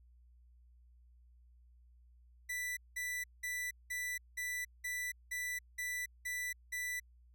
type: tone bursts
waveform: 45% pulse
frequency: 1980 Hz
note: B6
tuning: 4 cents sharp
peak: -37 dBFS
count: 10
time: 2.49-7 s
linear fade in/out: 10 ms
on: 280 ms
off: 190 ms
effects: added 60 Hz sine -60 dBFS peak until 7.34 s